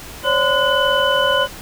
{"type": "tone cluster", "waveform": "sine", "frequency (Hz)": [534, 575, 1021, 1465, 3002], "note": ["C5", "D5", "C6", "F#6", "F#7"], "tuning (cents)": [35, -37, -43, -18, 24], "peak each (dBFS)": -20, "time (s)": [0.23, 1.48], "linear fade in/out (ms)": 50, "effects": ["pink hiss -35 dBFS RMS until 1.61 s"]}